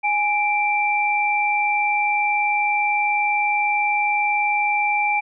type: tone pair together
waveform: sine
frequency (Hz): 830.5 / 2349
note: G#5 / D7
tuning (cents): 0 / 0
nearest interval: octave + tritone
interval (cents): 1800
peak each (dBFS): -20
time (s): 0.03-5.21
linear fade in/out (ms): 20
effects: none